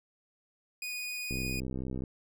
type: tone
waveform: sawtooth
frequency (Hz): 2473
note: D#7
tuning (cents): -11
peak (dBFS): -32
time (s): 0.82-1.6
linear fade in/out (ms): 2
type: click train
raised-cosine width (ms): 3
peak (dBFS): -24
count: 48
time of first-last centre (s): 1.31-2.038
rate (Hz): 64.6
effects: none